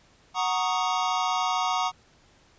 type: chord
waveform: square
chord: D# minor seventh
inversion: first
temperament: equal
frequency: 740 / 932.3 / 1108.7 / 1244.5 Hz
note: F#5 / A#5 / C#6 / D#6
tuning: 0 / 0 / 0 / 0 cents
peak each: -29 / -30 / -31 / -31 dBFS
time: 0.34-1.92 s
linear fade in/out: 50 ms
effects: pink hiss -59 dBFS RMS until 2.58 s + resampled to 16000 Hz